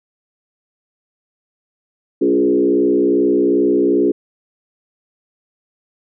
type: tone with frequency modulation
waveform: sine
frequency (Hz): 349.2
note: F4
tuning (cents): 0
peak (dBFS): -11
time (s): 2.21-4.12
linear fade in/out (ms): 10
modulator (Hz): 62.5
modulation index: 1.4
effects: none